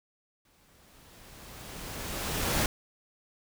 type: noise with exponential growth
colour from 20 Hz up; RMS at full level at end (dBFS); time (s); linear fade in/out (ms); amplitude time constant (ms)
pink; -26; 0.45-2.66; 2; 480
effects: none